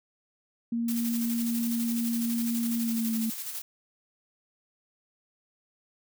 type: tone with pitch glide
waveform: sine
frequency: 233.1 to 224.9 Hz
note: A#3 to A3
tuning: 0 to +38 cents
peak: -26 dBFS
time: 0.72-3.3 s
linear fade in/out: 5 ms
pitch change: -62 cents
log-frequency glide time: 2.75-3.15 s
type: noise with tremolo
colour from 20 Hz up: blue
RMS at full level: -35 dBFS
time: 0.88-3.62 s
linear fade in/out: 5 ms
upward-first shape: square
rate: 12 Hz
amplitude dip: 40%
effects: none